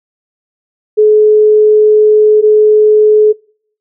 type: tone pair in turn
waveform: sine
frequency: 426.5 / 426.5 Hz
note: G#4 / G#4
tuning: +46 / +46 cents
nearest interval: unison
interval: 0 cents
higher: neither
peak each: -3 dBFS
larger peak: neither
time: 0.97-2.42 / 2.42-3.33 s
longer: first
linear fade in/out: 20 ms
effects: noise-tail reverb RT60 0.6 s tail -26 dB re dry